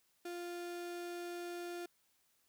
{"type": "tone", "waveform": "35% pulse", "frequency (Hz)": 349.2, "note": "F4", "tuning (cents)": 0, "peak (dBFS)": -40, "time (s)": [0.25, 1.86], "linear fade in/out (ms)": 5, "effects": ["white hiss -75 dBFS RMS until 2.48 s"]}